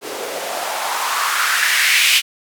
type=noise with band-pass filter sweep; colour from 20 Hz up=blue; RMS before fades=-18 dBFS; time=0.01-2.22 s; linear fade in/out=50 ms; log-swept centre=390 to 2800 Hz; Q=2.9; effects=none